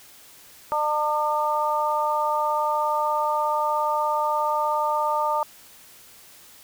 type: harmonic tone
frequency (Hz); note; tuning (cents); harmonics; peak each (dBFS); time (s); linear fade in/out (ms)
301.4; D4; +45; 2 / 3 / 4; -27 / -23 / -26; 0.72-5.43; 0
effects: white hiss -49 dBFS RMS until 6.63 s